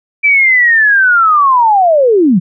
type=linear sweep; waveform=sine; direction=down; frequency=2338 to 159.7 Hz; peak=-5 dBFS; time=0.23-2.4 s; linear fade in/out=20 ms; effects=none